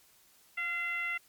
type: tone with frequency modulation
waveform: sine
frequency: 2056 Hz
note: C7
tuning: 31 cents flat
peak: -31 dBFS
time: 0.57-1.18 s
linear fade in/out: 10 ms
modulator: 671 Hz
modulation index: 0.8
effects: white hiss -63 dBFS RMS until 1.28 s + MP3 96 kbps